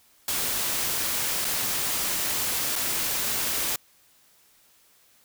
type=noise with dropouts; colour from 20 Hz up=white; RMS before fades=-27 dBFS; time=0.28-3.76 s; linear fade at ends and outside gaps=2 ms; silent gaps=1.446-1.45 / 2.756-2.76 s; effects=white hiss -60 dBFS RMS until 5.24 s